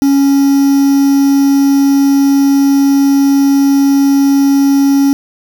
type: tone with quantisation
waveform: triangle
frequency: 277 Hz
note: C#4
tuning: 1 cent flat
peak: -4 dBFS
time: 0.02-5.13 s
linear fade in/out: 0 ms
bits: 4
effects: none